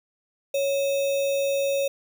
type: tone with sample-and-hold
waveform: sine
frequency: 554.4 Hz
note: C#5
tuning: in tune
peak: -21 dBFS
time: 0.54-1.88 s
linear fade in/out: 5 ms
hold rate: 3150 Hz
effects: none